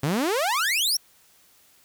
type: exponential sweep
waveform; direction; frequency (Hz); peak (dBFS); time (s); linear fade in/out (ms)
sawtooth; up; 130 to 5800; -18; 0.03-0.97; 5
effects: white hiss -58 dBFS RMS until 1.84 s